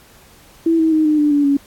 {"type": "tone with pitch steps", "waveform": "sine", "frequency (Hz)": [329.6, 321, 312.5, 304.3, 296.4, 288.6, 281], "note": ["E4", "E4", "D#4", "D#4", "D4", "D4", "C#4"], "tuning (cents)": [0, -46, 8, -38, 16, -30, 24], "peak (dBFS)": -11, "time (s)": [0.66, 1.57], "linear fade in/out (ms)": 5, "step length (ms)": 130, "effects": ["pink hiss -47 dBFS RMS until 1.66 s", "AAC 64 kbps"]}